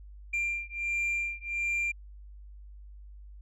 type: beating tone pair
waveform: sine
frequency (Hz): 2379 / 2380.4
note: D7 / D7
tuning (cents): +22 / +23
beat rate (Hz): 1.4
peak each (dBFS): -30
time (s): 0.33-1.92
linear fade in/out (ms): 10
effects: tanh soft clip ceiling -26 dBFS + added 50 Hz sine -45 dBFS peak until 3.41 s